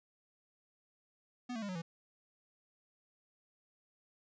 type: tone with pitch steps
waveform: square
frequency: 246.9 / 223.8 / 202.9 / 183.9 / 166.7 Hz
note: B3 / A3 / G#3 / F#3 / E3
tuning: 0 / +30 / -40 / -10 / +20 cents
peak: -39 dBFS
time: 1.49-1.82 s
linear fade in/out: 10 ms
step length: 66 ms
effects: resampled to 16000 Hz